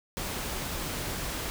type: noise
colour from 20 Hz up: pink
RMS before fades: -34 dBFS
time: 0.17-1.5 s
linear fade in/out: 0 ms
effects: none